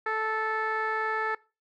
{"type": "tone with low-pass filter", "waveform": "15% pulse", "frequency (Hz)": 438.1, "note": "A4", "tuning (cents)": -7, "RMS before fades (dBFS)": -29, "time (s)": [0.06, 1.35], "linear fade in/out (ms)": 5, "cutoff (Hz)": 1800, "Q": 2.4, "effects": ["noise-tail reverb RT60 0.3 s tail -21 dB re dry"]}